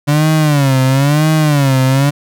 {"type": "tone with vibrato", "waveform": "35% pulse", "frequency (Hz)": 143.3, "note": "D3", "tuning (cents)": -42, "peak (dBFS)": -7, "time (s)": [0.07, 2.11], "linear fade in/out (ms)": 20, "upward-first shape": "sine", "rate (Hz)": 1, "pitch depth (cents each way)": 160, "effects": []}